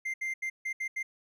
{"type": "tone bursts at uneven times", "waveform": "triangle", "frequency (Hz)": 2093, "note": "C7", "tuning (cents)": 0, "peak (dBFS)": -29, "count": 6, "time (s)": [[0.05, 0.14], [0.21, 0.34], [0.42, 0.5], [0.65, 0.73], [0.8, 0.88], [0.96, 1.03]], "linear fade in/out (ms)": 10, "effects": []}